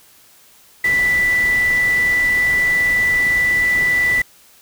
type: tone in noise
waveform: sine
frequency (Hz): 1977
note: B6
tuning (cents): +1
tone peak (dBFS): -13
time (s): 0.84-4.22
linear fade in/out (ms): 5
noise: pink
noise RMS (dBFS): -30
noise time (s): 0.84-4.22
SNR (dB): +14
effects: white hiss -49 dBFS RMS until 4.61 s